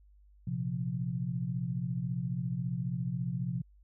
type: chord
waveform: sine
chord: Bb suspended second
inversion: none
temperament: just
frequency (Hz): 116.54 / 131.11 / 174.81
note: Bb2 / C3 / F3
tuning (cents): 0 / +4 / +2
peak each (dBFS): -39 / -34 / -35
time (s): 0.47-3.62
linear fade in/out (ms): 5
effects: added 50 Hz sine -57 dBFS peak until 3.83 s